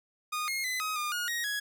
sawtooth tone with pitch steps, 1230 / 2146 / 2018 / 1263 / 1211 / 1438 / 1882 / 1670 Hz, D#6 / C7 / B6 / D#6 / D#6 / F#6 / A#6 / G#6, -20 / +43 / +37 / +26 / -47 / -50 / +16 / +9 cents, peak -27 dBFS, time 0.32-1.6 s, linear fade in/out 10 ms, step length 160 ms, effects none

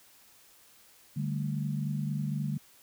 sine chord, D suspended fourth, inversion none, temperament equal, 146.83 / 196 / 220 Hz, D3 / G3 / A3, 0 / 0 / 0 cents, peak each -31 / -36 / -37 dBFS, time 1.16-2.58 s, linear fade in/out 10 ms, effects white hiss -59 dBFS RMS until 2.82 s

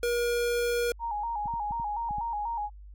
square tone, 477.3 Hz, A#4, 41 cents sharp, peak -26 dBFS, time 0.03-0.92 s, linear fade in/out 2 ms
sine tone with vibrato, 880 Hz, A5, in tune, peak -29 dBFS, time 0.99-2.7 s, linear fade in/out 50 ms, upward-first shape square, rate 4.1 Hz, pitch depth 96 cents each way
clicks, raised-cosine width 5 ms, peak -29 dBFS, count 6, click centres 1.458 / 1.539 / 1.709 / 1.799 / 2.109 / 2.184 s
effects added 50 Hz sine -44 dBFS peak until 2.94 s + AAC 64 kbps

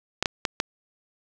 clicks, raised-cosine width 0.2 ms, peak -5 dBFS, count 4, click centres 0.226 / 0.258 / 0.452 / 0.601 s, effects none

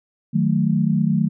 sine chord, D# diminished, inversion none, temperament equal, 155.56 / 185 / 220 Hz, D#3 / F#3 / A3, 0 / 0 / 0 cents, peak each -20 dBFS, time 0.33-1.29 s, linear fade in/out 20 ms, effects none

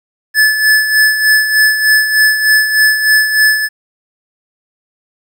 square tone with tremolo, 1731 Hz, A6, 29 cents flat, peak -6 dBFS, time 0.34-3.69 s, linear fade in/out 50 ms, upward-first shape sine, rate 3.3 Hz, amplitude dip 60%, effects 8-bit

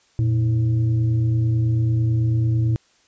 sine tone with frequency modulation, 116.54 Hz, A#2, in tune, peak -16 dBFS, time 0.19-2.76 s, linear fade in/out 0 ms, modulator 204 Hz, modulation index 0.41, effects white hiss -59 dBFS RMS until 3.07 s + resampled to 16000 Hz

